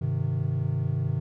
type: chord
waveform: triangle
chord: Ab major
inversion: none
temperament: equal with one note detuned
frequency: 101.51 / 130.81 / 155.56 Hz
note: Ab2 / C3 / Eb3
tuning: -39 / 0 / 0 cents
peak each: -28 / -25 / -28 dBFS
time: 0.01-1.2 s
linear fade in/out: 10 ms
effects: none